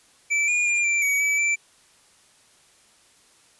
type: tone with pitch steps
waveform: square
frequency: 2323 / 2434 / 2402 / 2352 / 2262 / 2296 / 2336 Hz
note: D7 / D#7 / D7 / D7 / C#7 / D7 / D7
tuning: -20 / -39 / +38 / +2 / +34 / -40 / -10 cents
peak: -20 dBFS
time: 0.3-1.56 s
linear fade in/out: 20 ms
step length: 180 ms
effects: white hiss -57 dBFS RMS until 3.59 s + resampled to 24000 Hz